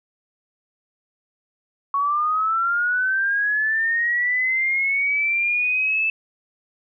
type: linear sweep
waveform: sine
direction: up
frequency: 1108.7 to 2637 Hz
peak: -18 dBFS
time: 1.94-6.1 s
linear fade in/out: 2 ms
effects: none